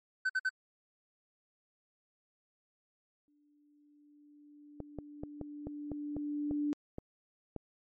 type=tone bursts; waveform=triangle; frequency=1523 Hz; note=F#6; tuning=50 cents sharp; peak=-26 dBFS; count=3; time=0.25-0.494 s; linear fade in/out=10 ms; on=46 ms; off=53 ms
type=tone with exponential growth; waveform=sine; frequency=293.7 Hz; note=D4; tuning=in tune; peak=-29 dBFS; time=3.28-6.73 s; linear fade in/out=0 ms; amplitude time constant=750 ms
type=clicks; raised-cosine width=2 ms; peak=-26 dBFS; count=10; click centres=4.803 / 4.987 / 5.235 / 5.413 / 5.67 / 5.917 / 6.166 / 6.511 / 6.984 / 7.563 s
effects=MP3 32 kbps